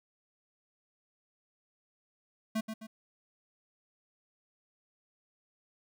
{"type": "tone with echo", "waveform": "square", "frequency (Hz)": 220, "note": "A3", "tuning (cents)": 0, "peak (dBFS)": -30, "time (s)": [2.55, 2.61], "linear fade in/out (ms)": 10, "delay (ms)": 130, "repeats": 2, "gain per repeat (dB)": -7, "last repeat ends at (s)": 2.87, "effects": []}